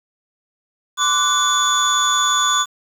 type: tone cluster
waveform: sine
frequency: 1044 / 1161 / 1481 / 3475 / 6800 Hz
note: C6 / D6 / F#6 / A7 / G#8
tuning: -4 / -20 / +1 / -22 / +40 cents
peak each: -23 / -18 / -22 / -18 / -20 dBFS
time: 0.97-2.66 s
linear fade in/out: 50 ms
effects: tanh soft clip ceiling -8 dBFS + 7-bit